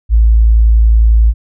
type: tone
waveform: sine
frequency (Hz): 55.5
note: A1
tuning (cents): +16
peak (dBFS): -4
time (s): 0.09-1.34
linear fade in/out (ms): 50
effects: none